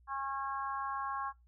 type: harmonic tone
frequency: 272.6 Hz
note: C#4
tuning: 29 cents flat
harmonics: 3 / 4 / 5 / 6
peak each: -41 / -37 / -45 / -46 dBFS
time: 0.07-1.33 s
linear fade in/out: 50 ms
effects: noise-tail reverb RT60 0.2 s tail -22 dB re dry + added 60 Hz sine -61 dBFS peak until 1.47 s